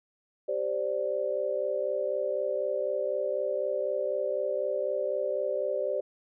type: chord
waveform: sine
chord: G suspended fourth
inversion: none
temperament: equal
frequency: 392 / 523.3 / 587.3 Hz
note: G4 / C5 / D5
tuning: 0 / 0 / 0 cents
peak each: -34 / -31 / -30 dBFS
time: 0.48-6.01 s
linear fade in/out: 10 ms
effects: none